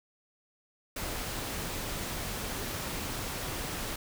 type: noise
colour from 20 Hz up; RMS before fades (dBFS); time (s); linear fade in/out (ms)
pink; -36; 0.96-3.96; 5
effects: none